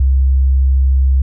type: tone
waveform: sine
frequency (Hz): 66.4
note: C2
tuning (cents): +26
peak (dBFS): -8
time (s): 0-1.22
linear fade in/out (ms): 5
effects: none